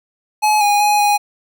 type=tone with pitch steps; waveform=square; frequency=850 / 822 / 833 / 825 Hz; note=G#5 / G#5 / G#5 / G#5; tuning=+40 / -18 / +5 / -12 cents; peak=-12 dBFS; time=0.42-1.18 s; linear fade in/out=20 ms; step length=190 ms; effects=none